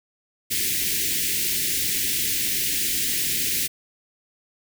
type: band-stop noise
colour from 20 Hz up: white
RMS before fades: -24 dBFS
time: 0.5-3.68 s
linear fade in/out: 20 ms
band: 420 to 1800 Hz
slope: 48 dB/octave
effects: none